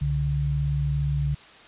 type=tone pair together; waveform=sine; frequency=66.01 / 143.3 Hz; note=C2 / D3; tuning=+16 / -42 cents; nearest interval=octave + minor second; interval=1342 cents; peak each=-27 / -23 dBFS; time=0.01-1.35 s; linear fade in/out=10 ms; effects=white hiss -48 dBFS RMS until 1.67 s + resampled to 8000 Hz